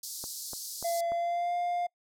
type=band-pass noise; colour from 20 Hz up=pink; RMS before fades=-40 dBFS; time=0.03-1.01 s; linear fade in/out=5 ms; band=4300 to 15000 Hz; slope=48 dB/octave
type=click train; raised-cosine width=1 ms; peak=-28 dBFS; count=4; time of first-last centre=0.24-1.12 s; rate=3.41 Hz
type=tone with pitch glide; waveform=triangle; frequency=681 to 703.4 Hz; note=F5 to F5; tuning=-44 to +12 cents; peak=-26 dBFS; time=0.84-1.87 s; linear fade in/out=10 ms; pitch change=+56 cents; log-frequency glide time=1.09-1.55 s
effects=noise-tail reverb RT60 0.1 s tail -26 dB re dry